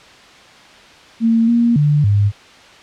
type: tone with pitch steps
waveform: sine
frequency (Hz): 227.8 / 235.4 / 147.5 / 102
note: A#3 / A#3 / D3 / G#2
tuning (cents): -40 / +17 / +8 / -31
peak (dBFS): -10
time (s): 1.2-2.32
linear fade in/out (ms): 50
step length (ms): 280
effects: white hiss -42 dBFS RMS until 2.82 s + low-pass 4000 Hz 12 dB/octave